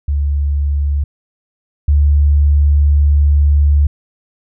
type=tone pair in turn; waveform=sine; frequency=71.7 / 72.62 Hz; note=D2 / D2; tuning=-41 / -19 cents; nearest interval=unison; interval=22 cents; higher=second; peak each=-12 / -7 dBFS; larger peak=second; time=0.08-1.04 / 1.88-3.87 s; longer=second; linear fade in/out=5 ms; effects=none